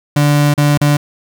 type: tone with dropouts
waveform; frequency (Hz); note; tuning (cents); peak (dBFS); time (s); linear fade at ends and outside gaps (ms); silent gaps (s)
35% pulse; 146.2; D3; -7; -7; 0.16-0.97; 5; 0.54-0.577 / 0.776-0.812
effects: none